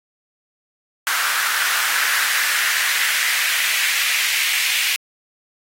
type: noise with high-pass filter sweep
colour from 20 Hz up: pink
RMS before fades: -20 dBFS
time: 1.07-4.96 s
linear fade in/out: 0 ms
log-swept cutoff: 1400 to 2400 Hz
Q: 2.7
effects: AAC 48 kbps